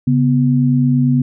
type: tone pair together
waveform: sine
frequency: 138.59 / 247.6 Hz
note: C#3 / B3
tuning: 0 / +5 cents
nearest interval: minor seventh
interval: 1005 cents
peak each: -13 dBFS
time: 0.07-1.22 s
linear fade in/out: 5 ms
effects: none